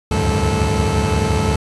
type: tone cluster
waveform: 25% pulse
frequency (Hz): 71.2 / 76.9 / 92.8 / 104.5 / 435.1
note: C#2 / D#2 / F#2 / G#2 / A4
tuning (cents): +47 / -20 / +6 / +11 / -19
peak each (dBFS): -18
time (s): 0.11-1.56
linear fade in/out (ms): 5
effects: resampled to 24000 Hz